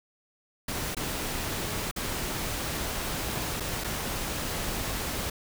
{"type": "noise with dropouts", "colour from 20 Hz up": "pink", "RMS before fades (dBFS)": -32, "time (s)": [0.68, 5.3], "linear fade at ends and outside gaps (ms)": 5, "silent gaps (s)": [[0.948, 0.967], [1.913, 1.961], [3.6, 3.604], [3.839, 3.843]], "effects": []}